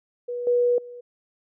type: tone with level steps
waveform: sine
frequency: 486.1 Hz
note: B4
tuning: 28 cents flat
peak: -27 / -17 / -37 dBFS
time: 0.28-1.01 s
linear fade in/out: 10 ms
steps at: 0.47 / 0.78 s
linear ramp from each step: 2 ms
effects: none